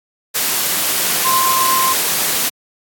sine tone in noise, 1046.5 Hz, C6, in tune, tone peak -14 dBFS, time 1.24-1.94 s, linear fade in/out 20 ms, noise white, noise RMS -17 dBFS, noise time 0.34-2.5 s, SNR 0 dB, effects high-pass 150 Hz 12 dB/octave + AAC 64 kbps

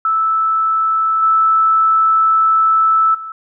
sine tone with level steps, 1314 Hz, E6, 6 cents flat, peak -12 / -9 / -25 dBFS, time 0.05-3.32 s, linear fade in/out 2 ms, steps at 1.22 / 3.14 s, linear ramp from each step 10 ms, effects none

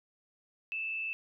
sine tone with frequency modulation, 2637 Hz, E7, in tune, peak -33 dBFS, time 0.72-1.13 s, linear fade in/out 0 ms, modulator 106 Hz, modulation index 0.42, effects none

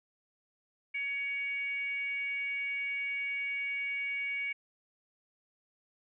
sine tone with frequency modulation, 2245 Hz, C#7, 21 cents sharp, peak -32 dBFS, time 0.94-4.53 s, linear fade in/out 10 ms, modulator 564 Hz, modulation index 0.32, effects none

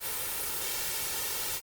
white noise with comb filter, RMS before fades -33 dBFS, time 0-1.61 s, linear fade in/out 50 ms, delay 2.2 ms, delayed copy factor +0.55, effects Opus 32 kbps

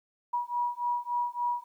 sine beating tone pair, 964 / 967.5 Hz, B5 / B5, -42 / -36 cents, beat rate 3.5 Hz, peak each -31 / -31 dBFS, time 0.33-1.64 s, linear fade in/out 10 ms, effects 11-bit

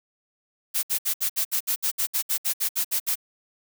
blue noise bursts, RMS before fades -24 dBFS, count 16, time 0.74-3.156 s, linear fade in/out 20 ms, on 91 ms, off 64 ms, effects none

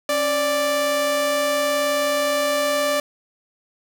sawtooth tone pair together, 274.1 / 587.3 Hz, C#4 / D5, -19 / 0 cents, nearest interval octave + minor second, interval 1319 cents, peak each -26 / -15 dBFS, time 0.09-3 s, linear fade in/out 2 ms, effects none

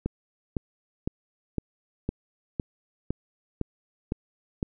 click train, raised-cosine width 3 ms, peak -14 dBFS, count 10, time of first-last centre 0.06-4.629 s, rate 1.97 Hz, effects none

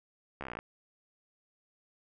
slowing click train, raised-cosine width 0.5 ms, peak -24 dBFS, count 12, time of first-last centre 0.41-0.589 s, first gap 14 ms, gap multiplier 1.03, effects none

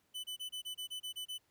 45% pulse tone bursts, 3000 Hz, F#7, 23 cents sharp, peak -39 dBFS, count 10, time 0.14-1.383 s, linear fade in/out 20 ms, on 100 ms, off 27 ms, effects pink hiss -75 dBFS RMS until 1.5 s + high-pass 60 Hz 12 dB/octave

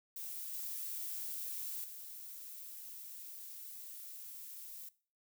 violet noise with level steps, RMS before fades -44 / -42 / -49 dBFS, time 0.16-4.89 s, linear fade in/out 5 ms, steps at 0.53 / 1.84 s, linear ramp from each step 2 ms, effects noise-tail reverb RT60 0.4 s tail -19 dB re dry

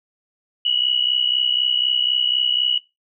sine tone pair together, 2898 / 2962 Hz, F#7 / F#7, -37 / +1 cents, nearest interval unison, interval 38 cents, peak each -20 / -19 dBFS, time 0.65-2.78 s, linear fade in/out 5 ms, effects noise-tail reverb RT60 0.2 s tail -17 dB re dry

